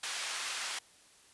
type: band-pass noise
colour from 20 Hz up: pink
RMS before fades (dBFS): -38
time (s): 0.03-0.79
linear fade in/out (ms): 5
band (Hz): 1400 to 9100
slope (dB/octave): 12
effects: white hiss -61 dBFS RMS until 1.33 s + resampled to 24000 Hz